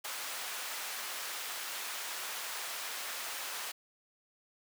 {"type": "high-pass noise", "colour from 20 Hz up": "pink", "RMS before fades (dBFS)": -40, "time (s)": [0.04, 3.72], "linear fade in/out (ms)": 10, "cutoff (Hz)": 1000, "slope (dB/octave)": 12, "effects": []}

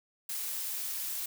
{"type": "noise", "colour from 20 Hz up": "blue", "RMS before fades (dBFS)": -36, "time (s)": [0.29, 1.26], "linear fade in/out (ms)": 5, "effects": []}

